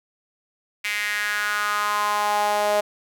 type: tone with high-pass filter sweep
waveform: sawtooth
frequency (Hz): 207.7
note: G#3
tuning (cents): 0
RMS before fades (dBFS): -23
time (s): 0.84-2.81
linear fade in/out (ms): 10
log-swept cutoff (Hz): 2200 to 630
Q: 4.3
effects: none